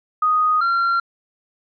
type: tone pair in turn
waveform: sine / triangle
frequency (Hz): 1244.5 / 1374.1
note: D#6 / F6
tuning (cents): 0 / -29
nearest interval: major second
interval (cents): 171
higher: second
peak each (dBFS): -14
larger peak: neither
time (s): 0.22-0.61 / 0.61-1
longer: neither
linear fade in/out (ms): 5
effects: resampled to 11025 Hz